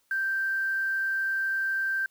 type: tone with quantisation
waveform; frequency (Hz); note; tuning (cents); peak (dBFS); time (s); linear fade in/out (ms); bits
sine; 1568; G6; 0; -25; 0.11-2.06; 2; 8
effects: white hiss -70 dBFS RMS until 2.1 s